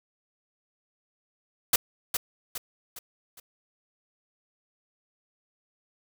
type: noise with echo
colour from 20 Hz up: white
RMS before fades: -20 dBFS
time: 1.73-1.76 s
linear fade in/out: 5 ms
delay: 410 ms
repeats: 4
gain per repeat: -7 dB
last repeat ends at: 3.4 s
effects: none